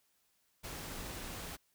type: noise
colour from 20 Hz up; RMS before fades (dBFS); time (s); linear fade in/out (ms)
pink; -44; 0.63-1.57; 20
effects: white hiss -75 dBFS RMS until 1.74 s